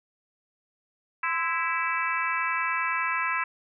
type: harmonic tone with a mistuned harmonic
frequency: 329.6 Hz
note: E4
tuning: in tune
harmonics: 3 / 4 / 5 / 6 / 7 / 8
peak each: -30 / -31 / -32 / -33 / -33 / -34 dBFS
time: 1.23-3.44 s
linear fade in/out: 5 ms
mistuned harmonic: 3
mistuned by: +63 cents
effects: none